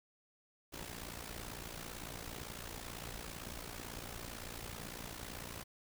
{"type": "noise with amplitude modulation", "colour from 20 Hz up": "pink", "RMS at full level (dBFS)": -43, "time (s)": [0.72, 5.64], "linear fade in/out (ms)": 20, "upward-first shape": "sine", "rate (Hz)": 57.9, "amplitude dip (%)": 75, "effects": []}